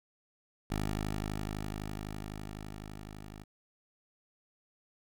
10% pulse tone with level ramp, 51.91 Hz, G#1, in tune, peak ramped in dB -23 to -38 dBFS, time 0.7-3.44 s, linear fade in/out 10 ms, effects none

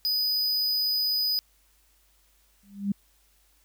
square tone, 4978 Hz, D#8, in tune, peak -24 dBFS, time 0.05-1.39 s, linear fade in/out 0 ms
sine tone with exponential growth, 200.3 Hz, G3, 38 cents sharp, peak -20 dBFS, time 2.63-2.92 s, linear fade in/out 5 ms, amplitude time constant 63 ms
effects added 50 Hz sine -65 dBFS peak until 3.64 s + white hiss -65 dBFS RMS until 3.64 s

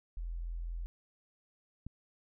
sine tone, 42.32 Hz, E1, 46 cents sharp, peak -36 dBFS, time 0.17-0.86 s, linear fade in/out 0 ms
click, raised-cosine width 5 ms, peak -30 dBFS, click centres 1.866 s
effects none

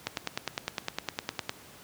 click train, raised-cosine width 0.2 ms, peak -12 dBFS, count 15, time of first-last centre 0.07-1.494 s, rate 9.83 Hz, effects pink hiss -51 dBFS RMS until 1.83 s + high-pass 100 Hz 12 dB/octave

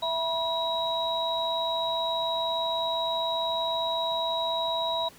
sine tone cluster, 663 / 973 / 3844 Hz, E5 / B5 / B7, +10 / -26 / -48 cents, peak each -30 dBFS, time 0.02-5.09 s, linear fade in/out 10 ms, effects pink hiss -52 dBFS RMS until 5.18 s + high-pass 60 Hz 12 dB/octave

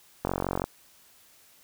click train, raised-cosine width 1 ms, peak -13 dBFS, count 19, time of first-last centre 0.25-0.64 s, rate 46.1 Hz, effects white hiss -58 dBFS RMS until 1.63 s

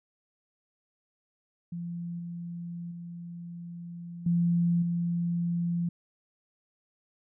sine tone with level steps, 171.8 Hz, F3, 28 cents flat, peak -33 / -35 / -38 / -22 / -26 dBFS, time 1.72-5.89 s, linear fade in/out 5 ms, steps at 2.19 / 2.91 / 4.26 / 4.82 s, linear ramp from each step 5 ms, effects none

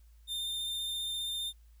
45% pulse tone with vibrato, 3613 Hz, A7, 45 cents sharp, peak -33 dBFS, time 0.27-1.53 s, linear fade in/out 50 ms, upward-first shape sine, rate 15 Hz, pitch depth 14 cents each way, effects added 56 Hz sine -55 dBFS peak until 1.8 s + white hiss -73 dBFS RMS until 1.8 s

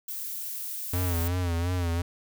violet noise, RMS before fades -35 dBFS, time 0.08-1.28 s, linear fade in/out 5 ms
square tone with vibrato, 87.31 Hz, F2, in tune, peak -26 dBFS, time 0.93-2.02 s, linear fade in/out 5 ms, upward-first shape sine, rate 2.8 Hz, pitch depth 74 cents each way
effects none

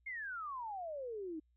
sine exponential sweep, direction down, 2176 to 302.8 Hz, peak -40 dBFS, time 0.06-1.4 s, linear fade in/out 10 ms, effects added 60 Hz sine -70 dBFS peak until 1.56 s

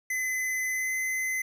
square tone with pitch glide, 2029 to 2044 Hz, B6 to C7, +46 to -41 cents, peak -28 dBFS, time 0.1-1.42 s, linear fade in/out 5 ms, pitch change +13 cents, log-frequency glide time 0.72-0.92 s, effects none

